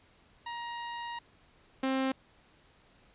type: tone pair in turn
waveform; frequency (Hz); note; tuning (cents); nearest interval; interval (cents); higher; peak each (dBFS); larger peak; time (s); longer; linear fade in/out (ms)
sawtooth; 944 / 264.9; A#5 / C4; +22 / +22; octave + minor seventh; 2200; first; -33 / -24; second; 0.46-1.19 / 1.83-2.12; first; 5
effects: pink hiss -63 dBFS RMS until 3.14 s + resampled to 8000 Hz